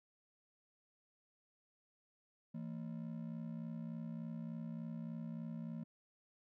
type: ring-modulated tone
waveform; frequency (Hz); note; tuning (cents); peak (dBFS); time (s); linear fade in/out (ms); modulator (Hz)
triangle; 196; G3; 0; -37; 2.54-5.84; 10; 31.7
effects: none